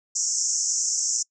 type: band-pass noise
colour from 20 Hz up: white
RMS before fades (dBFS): -25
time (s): 0.15-1.23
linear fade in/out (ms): 10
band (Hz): 5500 to 7500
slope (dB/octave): 96
effects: noise-tail reverb RT60 0.1 s tail -25 dB re dry